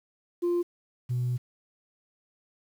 sine tone pair in turn, 348.8 / 123.64 Hz, F4 / B2, -2 / +2 cents, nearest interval octave + tritone, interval 1796 cents, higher first, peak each -21 / -24 dBFS, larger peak first, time 0.42-0.63 / 1.09-1.38 s, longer second, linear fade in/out 20 ms, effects tanh soft clip ceiling -22 dBFS + 9-bit

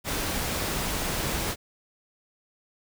pink noise, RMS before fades -29 dBFS, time 0.04-1.56 s, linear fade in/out 50 ms, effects none

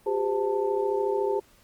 sine tone cluster, 369.7 / 403.4 / 514 / 886 Hz, F#4 / G4 / C5 / A5, -1 / +50 / -31 / +12 cents, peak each -32 / -25 / -31 / -32 dBFS, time 0.06-1.4 s, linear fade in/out 10 ms, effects pink hiss -59 dBFS RMS until 1.63 s + Opus 32 kbps

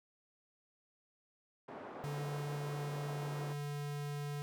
pink band-pass noise, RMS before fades -48 dBFS, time 1.68-3.53 s, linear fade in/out 5 ms, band 320 to 1000 Hz, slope 12 dB/octave
square tone, 145.2 Hz, D3, 19 cents flat, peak -39 dBFS, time 2.04-4.42 s, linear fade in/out 0 ms
effects none

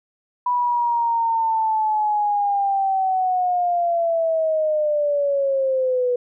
sine linear sweep, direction down, 986 to 488.5 Hz, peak -17 dBFS, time 0.46-6.16 s, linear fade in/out 5 ms, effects none

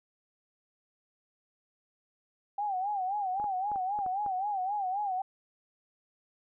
sine tone with vibrato, 784 Hz, G5, in tune, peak -29 dBFS, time 2.58-5.22 s, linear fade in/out 5 ms, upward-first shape sine, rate 3.8 Hz, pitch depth 120 cents each way
clicks, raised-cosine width 1 ms, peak -30 dBFS, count 7, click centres 3.399 / 3.442 / 3.717 / 3.759 / 3.989 / 4.063 / 4.263 s
effects none

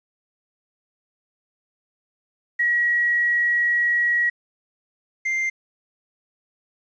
sine / triangle tone pair in turn, 1912 / 2095 Hz, A#6 / C7, +43 / +2 cents, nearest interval major second, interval 159 cents, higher second, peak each -17 / -19 dBFS, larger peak first, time 2.59-4.3 / 5.25-5.5 s, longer first, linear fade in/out 10 ms, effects resampled to 16000 Hz + 9-bit

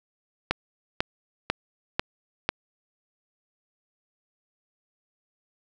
click train, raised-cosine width 0.3 ms, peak -6 dBFS, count 5, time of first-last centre 0.51-2.49 s, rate 2.02 Hz, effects none

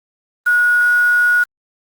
sine tone with quantisation, 1453 Hz, F#6, 32 cents flat, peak -10 dBFS, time 0.46-1.44 s, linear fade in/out 10 ms, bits 5, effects Opus 32 kbps

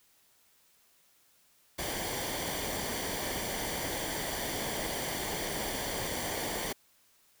pink noise with comb filter, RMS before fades -35 dBFS, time 1.78-6.73 s, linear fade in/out 10 ms, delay 0.76 ms, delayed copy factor -0.6, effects white hiss -66 dBFS RMS until 7.4 s

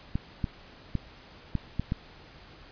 clicks, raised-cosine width 5 ms, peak -15 dBFS, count 6, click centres 0.155 / 0.442 / 0.953 / 1.553 / 1.796 / 1.921 s, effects pink hiss -51 dBFS RMS until 2.71 s + resampled to 11025 Hz

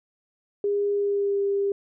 sine tone with pitch glide, 406.4 to 399 Hz, G#4 to G4, -38 to +31 cents, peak -21 dBFS, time 0.64-1.72 s, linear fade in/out 2 ms, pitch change -31 cents, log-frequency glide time 0.92-1.42 s, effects none

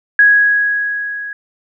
sine tone with level ramp, 1661.2 Hz, G#6, in tune, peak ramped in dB -4 to -23 dBFS, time 0.19-1.33 s, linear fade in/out 2 ms, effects none

